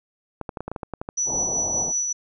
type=clicks; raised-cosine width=1 ms; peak=-16 dBFS; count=11; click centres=0.413 / 0.492 / 0.572 / 0.606 / 0.68 / 0.716 / 0.762 / 0.832 / 0.937 / 1.015 / 1.089 s
type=tone with tremolo; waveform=sine; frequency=5920 Hz; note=F#8; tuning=in tune; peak=-20 dBFS; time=1.17-2.13 s; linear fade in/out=10 ms; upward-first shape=triangle; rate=5.3 Hz; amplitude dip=40%
type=low-pass noise; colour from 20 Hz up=white; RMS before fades=-33 dBFS; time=1.25-1.93 s; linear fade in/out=50 ms; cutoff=900 Hz; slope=48 dB/octave
effects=none